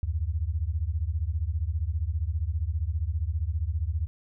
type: beating tone pair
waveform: sine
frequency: 73.42 / 88.42 Hz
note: D2 / F2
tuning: 0 / +22 cents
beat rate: 15 Hz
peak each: -28 / -29 dBFS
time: 0.03-4.07 s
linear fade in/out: 0 ms
effects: none